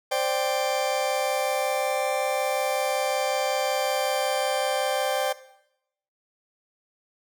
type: chord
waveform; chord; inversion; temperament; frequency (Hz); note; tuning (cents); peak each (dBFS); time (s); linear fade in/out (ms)
40% pulse; C suspended second; none; just; 523.3 / 588.7 / 784.9; C5 / D5 / G5; 0 / +4 / +2; -27; 0.11-5.33; 10
effects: noise-tail reverb RT60 0.8 s tail -17 dB re dry